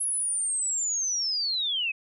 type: linear sweep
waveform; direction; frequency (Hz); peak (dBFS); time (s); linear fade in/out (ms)
sine; down; 10720 to 2489; -25; 0-1.92; 10
effects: none